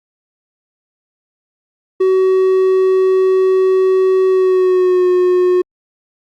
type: tone with pitch glide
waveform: triangle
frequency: 376.7 to 362.2 Hz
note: F#4 to F#4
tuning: +31 to -37 cents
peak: -7 dBFS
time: 2-5.62 s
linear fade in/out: 10 ms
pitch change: -68 cents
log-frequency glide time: 4.28-5.08 s
effects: Opus 48 kbps